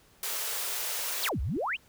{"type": "high-pass noise", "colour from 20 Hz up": "white", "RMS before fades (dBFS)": -33, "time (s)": [0.23, 1.29], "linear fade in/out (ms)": 2, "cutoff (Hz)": 390, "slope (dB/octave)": 96}
{"type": "exponential two-way sweep", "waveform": "sine", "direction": "down then up", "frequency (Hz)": [6440, 54.8, 3260], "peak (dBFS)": -28, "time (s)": [1.22, 1.77], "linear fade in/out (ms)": 20, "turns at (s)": 1.41}
{"type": "clicks", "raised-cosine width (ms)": 5, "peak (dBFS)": -32, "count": 2, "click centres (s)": [1.492, 1.566]}
{"effects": ["pink hiss -61 dBFS RMS until 1.88 s"]}